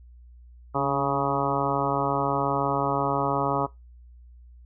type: harmonic tone with a mistuned harmonic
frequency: 138.9 Hz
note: C#3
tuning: 4 cents sharp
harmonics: 1 / 2 / 3 / 4 / 5 / 6 / 7 / 8 / 9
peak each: -31 / -31 / -31 / -31 / -31 / -31 / -31 / -31 / -31 dBFS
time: 0.74-3.67 s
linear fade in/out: 20 ms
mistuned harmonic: 2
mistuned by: +36 cents
effects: noise-tail reverb RT60 0.2 s tail -21 dB re dry + added 60 Hz sine -46 dBFS peak until 4.65 s